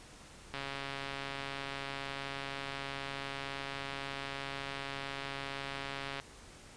click train, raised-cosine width 0.3 ms, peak -23 dBFS, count 782, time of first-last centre 0.54-6.199 s, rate 138 Hz, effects pink hiss -54 dBFS RMS until 6.76 s + resampled to 22050 Hz

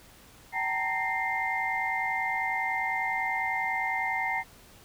sine tone cluster, 765 / 877 / 927 / 1833 / 2098 Hz, G5 / A5 / A#5 / A#6 / C7, -42 / -6 / -10 / -30 / +4 cents, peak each -33 / -39 / -34 / -35 / -30 dBFS, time 0.52-4.44 s, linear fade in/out 50 ms, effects pink hiss -54 dBFS RMS until 4.84 s

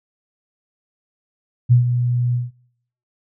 sine tone with ADSR envelope, 122.2 Hz, B2, 18 cents flat, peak -7 dBFS, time 1.69-2.51 s, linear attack 28 ms, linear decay 120 ms, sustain -9 dB, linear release 170 ms, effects noise-tail reverb RT60 0.8 s tail -25 dB re dry

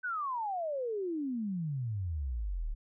sine exponential sweep, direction down, 1537 to 34.01 Hz, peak -32 dBFS, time 0.03-2.75 s, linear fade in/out 20 ms, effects none

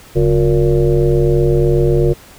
sine tone with frequency modulation, 248.6 Hz, B3, 12 cents sharp, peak -9 dBFS, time 0.15-2.14 s, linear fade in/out 20 ms, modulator 108 Hz, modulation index 2.3, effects pink hiss -41 dBFS RMS until 2.38 s

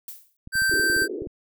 violet noise with exponential decay, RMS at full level -34 dBFS, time 0.08-0.37 s, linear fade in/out 2 ms, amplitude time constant 61 ms
clicks, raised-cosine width 5 ms, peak -27 dBFS, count 11, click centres 0.474 / 0.555 / 0.62 / 0.696 / 0.74 / 0.797 / 0.9 / 0.965 / 1.02 / 1.22 / 1.271 s
square tone, 1560 Hz, G6, 9 cents flat, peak -20 dBFS, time 0.52-1.08 s, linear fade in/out 50 ms
pink band-pass noise, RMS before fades -31 dBFS, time 0.71-1.27 s, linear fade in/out 5 ms, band 320 to 430 Hz, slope 48 dB/octave
effects none

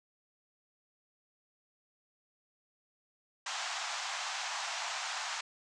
pink band-pass noise, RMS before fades -38 dBFS, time 3.46-5.41 s, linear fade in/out 5 ms, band 710 to 7500 Hz, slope 48 dB/octave, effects none

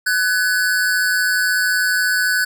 square tone pair together, 1501.2 / 1685 Hz, F#6 / G#6, +25 / +25 cents, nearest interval major second, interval 200 cents, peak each -17 / -22 dBFS, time 0.06-2.45 s, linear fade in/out 10 ms, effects none

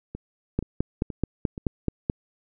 two click trains, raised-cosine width 3 ms, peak -21 / -10 dBFS, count 4 / 8, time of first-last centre 0.15-1.579 / 0.59-2.099 s, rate 2.1 / 4.64 Hz, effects none

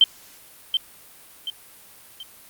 sine tone with echo, 3120 Hz, G7, 9 cents flat, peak -9 dBFS, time 0.01-0.04 s, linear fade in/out 2 ms, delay 730 ms, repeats 3, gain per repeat -8 dB, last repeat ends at 2.23 s, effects white hiss -48 dBFS RMS until 2.49 s + Opus 48 kbps

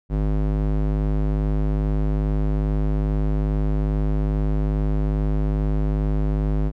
square tone with band-pass filter, 51.2 Hz, G#1, 24 cents flat, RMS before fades -21 dBFS, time 0.09-6.72 s, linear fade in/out 50 ms, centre 160 Hz, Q 0.52, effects none

